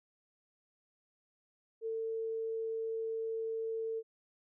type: tone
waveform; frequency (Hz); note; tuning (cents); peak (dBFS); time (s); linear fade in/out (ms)
sine; 448.7; A4; +34; -34; 1.81-4.03; 50
effects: none